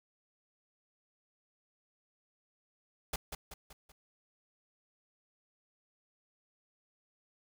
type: noise with echo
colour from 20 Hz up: pink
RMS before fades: -35 dBFS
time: 3.13-3.16 s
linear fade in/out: 5 ms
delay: 190 ms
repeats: 4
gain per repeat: -6 dB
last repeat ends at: 3.92 s
effects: none